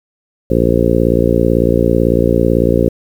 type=harmonic tone; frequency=58 Hz; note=A#1; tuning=8 cents flat; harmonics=1 / 2 / 3 / 4 / 5 / 6 / 7 / 8 / 9; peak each=-18 / -18 / -18 / -18 / -18 / -18 / -18 / -18 / -18 dBFS; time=0.5-2.89 s; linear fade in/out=5 ms; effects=7-bit